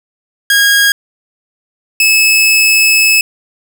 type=tone pair in turn; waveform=sawtooth; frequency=1636 / 2597 Hz; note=G#6 / E7; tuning=-26 / -26 cents; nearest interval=minor sixth; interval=800 cents; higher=second; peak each=-3 dBFS; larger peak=neither; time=0.5-0.92 / 2-3.21 s; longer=second; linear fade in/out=2 ms; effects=none